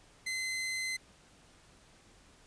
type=tone; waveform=sawtooth; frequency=2056 Hz; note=C7; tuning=31 cents flat; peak=-30 dBFS; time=0.26-0.97 s; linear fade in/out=10 ms; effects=pink hiss -61 dBFS RMS until 2.46 s + resampled to 22050 Hz